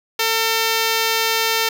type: tone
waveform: 5% pulse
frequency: 450 Hz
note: A4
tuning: 39 cents sharp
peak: -5 dBFS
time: 0.19-1.69 s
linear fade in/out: 5 ms
effects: none